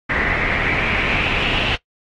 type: noise with low-pass filter sweep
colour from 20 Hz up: pink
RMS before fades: -20 dBFS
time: 0.09-1.76 s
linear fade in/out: 10 ms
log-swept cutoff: 1900 to 2900 Hz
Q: 5.7
effects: noise-tail reverb RT60 0.1 s tail -18 dB re dry + AAC 32 kbps